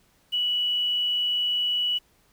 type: tone with quantisation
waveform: sine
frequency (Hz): 2945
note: F#7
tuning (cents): -9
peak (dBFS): -22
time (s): 0.32-1.99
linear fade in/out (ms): 20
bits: 8
effects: pink hiss -63 dBFS RMS until 2.32 s